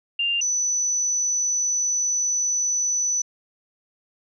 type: tone pair in turn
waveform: sine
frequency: 2794 / 5975 Hz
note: F7 / F#8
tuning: 0 / +16 cents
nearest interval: octave + minor second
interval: 1316 cents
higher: second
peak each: -20 dBFS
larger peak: neither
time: 0.19-0.41 / 0.41-3.22 s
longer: second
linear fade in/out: 5 ms
effects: none